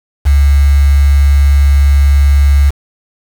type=tone with quantisation; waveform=sine; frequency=70.2 Hz; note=C#2; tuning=22 cents sharp; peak=-4 dBFS; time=0.25-2.71 s; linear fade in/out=20 ms; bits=4; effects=none